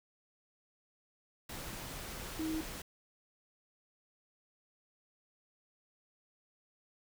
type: tone in noise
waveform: sine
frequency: 316.7 Hz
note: D#4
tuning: 31 cents sharp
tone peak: -34 dBFS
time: 2.39-2.61 s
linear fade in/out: 5 ms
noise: pink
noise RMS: -44 dBFS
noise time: 1.49-2.82 s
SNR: +7 dB
effects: none